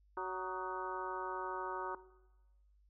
harmonic tone with a mistuned harmonic, 186.4 Hz, F#3, 13 cents sharp, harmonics 2 / 3 / 4 / 5 / 6 / 7 / 8, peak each -43 / -50 / -50 / -41 / -47 / -45 / -49 dBFS, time 0.17-1.95 s, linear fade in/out 2 ms, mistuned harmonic 7, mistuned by -73 cents, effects noise-tail reverb RT60 1.0 s tail -17 dB re dry + added 50 Hz sine -65 dBFS peak until 2.89 s

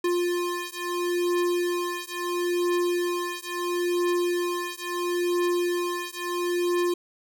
square beating tone pair, 351.2 / 351.94 Hz, F4 / F4, +10 / +13 cents, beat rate 0.74 Hz, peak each -28 dBFS, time 0.04-6.94 s, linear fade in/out 5 ms, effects none

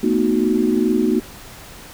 sine chord, B dominant seventh, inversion third, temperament equal with one note detuned, 224.2 / 246.9 / 311.1 / 370 Hz, A3 / B3 / D#4 / F#4, +33 / 0 / 0 / 0 cents, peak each -20 dBFS, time 0.03-1.2 s, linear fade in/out 5 ms, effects pink hiss -39 dBFS RMS until 1.93 s

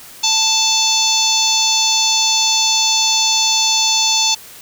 harmonic tone, 880 Hz, A5, in tune, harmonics 1 / 3 / 4 / 5 / 6 / 7 / 8, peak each -22 / -23 / -18 / -18 / -23 / -18 / -23 dBFS, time 0.23-4.35 s, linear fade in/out 10 ms, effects white hiss -38 dBFS RMS until 4.61 s

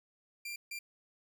sawtooth tone bursts at uneven times, 2376 Hz, D7, 20 cents sharp, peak -36 dBFS, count 2, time 0.45-0.56 / 0.71-0.79 s, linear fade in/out 5 ms, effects none

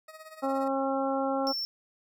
20% pulse tone with tremolo, 630 Hz, D#5, 21 cents sharp, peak -38 dBFS, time 0.08-0.68 s, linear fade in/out 5 ms, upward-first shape sine, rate 17 Hz, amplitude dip 70%
harmonic tone, 270.3 Hz, C#4, 44 cents flat, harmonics 1 / 2 / 3 / 4 / 5, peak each -31 / -30 / -32 / -38 / -37 dBFS, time 0.42-1.53 s, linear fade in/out 20 ms
triangle tone, 5410 Hz, E8, 44 cents sharp, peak -29 dBFS, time 1.47-1.65 s, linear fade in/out 0 ms
effects none

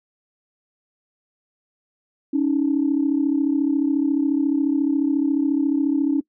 sine tone pair together, 279.2 / 313.4 Hz, C#4 / D#4, +13 / +13 cents, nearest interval major second, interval 200 cents, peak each -18 / -21 dBFS, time 2.33-6.21 s, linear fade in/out 10 ms, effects noise-tail reverb RT60 0.1 s tail -22 dB re dry + tanh soft clip ceiling -9 dBFS

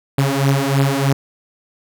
sawtooth beating tone pair, 136.1 / 139.3 Hz, C#3 / C#3, -31 / +9 cents, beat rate 3.2 Hz, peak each -13 dBFS, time 0.18-1.13 s, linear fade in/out 5 ms, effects none

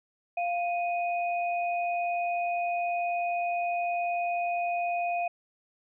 sine tone pair together, 698.5 / 2489 Hz, F5 / D#7, 0 / 0 cents, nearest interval octave + minor seventh, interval 2200 cents, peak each -27 / -35 dBFS, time 0.37-5.28 s, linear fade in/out 5 ms, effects none

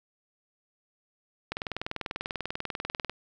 click train, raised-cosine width 0.3 ms, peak -16 dBFS, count 33, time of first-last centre 1.52-3.096 s, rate 20.3 Hz, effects none

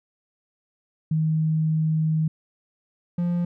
sine / triangle tone pair in turn, 157.6 / 174.28 Hz, D#3 / F3, +23 / -3 cents, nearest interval major second, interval 174 cents, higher second, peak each -19 dBFS, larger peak neither, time 1.11-2.28 / 3.18-3.45 s, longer first, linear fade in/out 5 ms, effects none

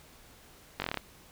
slowing click train, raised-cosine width 0.3 ms, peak -15 dBFS, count 8, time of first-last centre 0.8-0.973 s, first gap 20 ms, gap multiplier 1.07, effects pink hiss -56 dBFS RMS until 1.31 s

